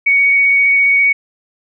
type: tone with vibrato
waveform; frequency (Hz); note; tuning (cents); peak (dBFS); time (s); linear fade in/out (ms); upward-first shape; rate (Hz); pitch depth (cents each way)
sine; 2238; C#7; +16; -8; 0.06-1.13; 10; square; 15; 9
effects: none